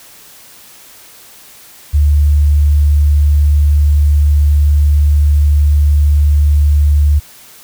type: tone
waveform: sine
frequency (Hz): 73.4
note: D2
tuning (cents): 0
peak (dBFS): -6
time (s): 1.93-7.2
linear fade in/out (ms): 20
effects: white hiss -39 dBFS RMS until 7.63 s